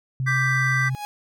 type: tone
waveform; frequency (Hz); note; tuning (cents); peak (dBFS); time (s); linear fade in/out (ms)
sine; 130.81; C3; 0; -22; 0.2-0.95; 0
type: chord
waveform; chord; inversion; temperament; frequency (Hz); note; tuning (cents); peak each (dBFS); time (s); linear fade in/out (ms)
triangle; G major; second; equal; 1174.7 / 1568 / 1975.5; D6 / G6 / B6; 0 / 0 / 0; -27 / -23 / -21; 0.26-0.9; 20
type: tone with exponential growth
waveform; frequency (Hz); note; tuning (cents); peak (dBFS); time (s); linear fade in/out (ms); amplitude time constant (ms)
45% pulse; 830.6; G#5; 0; -27; 0.73-1.05; 0; 68
effects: none